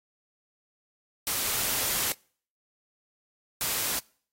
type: noise bursts at uneven times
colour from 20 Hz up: white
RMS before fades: -28 dBFS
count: 2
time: 1.27-2.12 / 3.61-3.99 s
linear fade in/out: 0 ms
effects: noise-tail reverb RT60 0.5 s tail -26 dB re dry + AAC 48 kbps